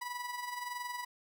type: tone with amplitude modulation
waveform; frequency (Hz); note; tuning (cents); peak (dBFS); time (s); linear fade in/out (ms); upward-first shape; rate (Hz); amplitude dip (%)
30% pulse; 980; B5; -14; -33; 0.01-1.05; 10; sine; 21.5; 55
effects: none